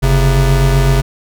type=tone pair together; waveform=square; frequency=47.46 / 134.4 Hz; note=F#1 / C3; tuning=+45 / +47 cents; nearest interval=octave + tritone; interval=1802 cents; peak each=-12 dBFS; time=0.02-1.02 s; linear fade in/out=20 ms; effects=none